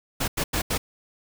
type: noise bursts at uneven times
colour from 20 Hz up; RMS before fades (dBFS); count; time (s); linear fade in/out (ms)
pink; -25; 4; 0.2-0.28 / 0.37-0.44 / 0.53-0.62 / 0.7-0.78; 10
effects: none